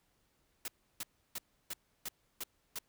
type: noise bursts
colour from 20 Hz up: white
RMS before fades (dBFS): -40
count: 7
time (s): 0.65-2.787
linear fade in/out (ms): 2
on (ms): 31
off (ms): 320
effects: pink hiss -75 dBFS RMS until 2.88 s